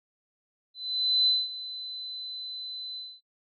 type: tone with ADSR envelope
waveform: sine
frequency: 4025 Hz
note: B7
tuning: 32 cents sharp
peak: -19 dBFS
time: 0.74-3.21 s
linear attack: 530 ms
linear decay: 210 ms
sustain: -16 dB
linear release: 240 ms
effects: noise-tail reverb RT60 0.1 s tail -22 dB re dry